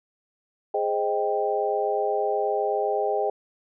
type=chord; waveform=sine; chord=Ab major seventh; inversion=none; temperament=equal with one note detuned; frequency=415.3 / 523.3 / 622.3 / 786.7 Hz; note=Ab4 / C5 / Eb5 / G5; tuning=0 / 0 / 0 / +6 cents; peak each=-26 / -30 / -28 / -27 dBFS; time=0.74-3.3 s; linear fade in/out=5 ms; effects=none